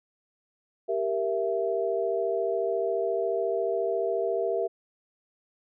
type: chord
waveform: sine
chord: E diminished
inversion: first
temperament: equal with one note detuned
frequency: 392 / 466.2 / 665 Hz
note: G4 / Bb4 / E5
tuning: 0 / 0 / +15 cents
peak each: -29 dBFS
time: 0.88-4.68 s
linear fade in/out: 20 ms
effects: none